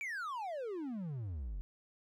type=exponential sweep; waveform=triangle; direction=down; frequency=2377 to 42.14 Hz; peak=-36 dBFS; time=0.01-1.61 s; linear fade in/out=0 ms; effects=none